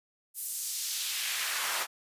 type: noise with high-pass filter sweep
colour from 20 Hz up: pink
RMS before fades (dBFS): -33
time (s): 0.34-1.87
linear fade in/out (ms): 50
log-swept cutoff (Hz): 11000 to 850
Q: 1.1
effects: resampled to 32000 Hz